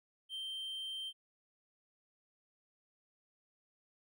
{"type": "tone", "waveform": "triangle", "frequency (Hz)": 3136, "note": "G7", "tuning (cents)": 0, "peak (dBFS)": -38, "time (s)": [0.29, 1.13], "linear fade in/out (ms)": 50, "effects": []}